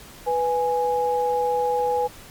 sine tone pair together, 493.9 / 830.6 Hz, B4 / G#5, 0 / 0 cents, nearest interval major sixth, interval 900 cents, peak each -22 dBFS, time 0.26-2.08 s, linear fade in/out 20 ms, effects pink hiss -44 dBFS RMS until 2.3 s + MP3 96 kbps

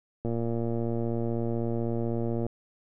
click train, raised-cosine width 2 ms, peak -18 dBFS, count 258, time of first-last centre 0.25-2.466 s, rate 116 Hz, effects none

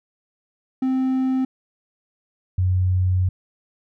triangle / sine tone pair in turn, 260.8 / 91.98 Hz, C4 / F#2, -5 / -10 cents, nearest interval octave + tritone, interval 1805 cents, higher first, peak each -16 dBFS, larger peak neither, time 0.82-1.45 / 2.58-3.29 s, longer second, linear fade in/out 5 ms, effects none

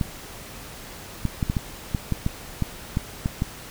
clicks, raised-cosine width 5 ms, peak -10 dBFS, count 12, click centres 0.012 / 1.253 / 1.428 / 1.499 / 1.568 / 1.948 / 2.123 / 2.264 / 2.623 / 2.971 / 3.259 / 3.421 s, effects pink hiss -40 dBFS RMS until 3.7 s

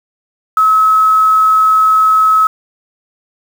sine tone with quantisation, 1287 Hz, E6, 42 cents flat, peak -6 dBFS, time 0.57-2.47 s, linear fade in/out 2 ms, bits 5, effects none

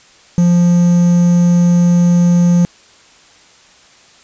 triangle tone with quantisation, 174.61 Hz, F3, in tune, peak -5 dBFS, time 0.38-2.65 s, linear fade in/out 0 ms, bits 5, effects white hiss -45 dBFS RMS until 4.23 s + resampled to 16000 Hz

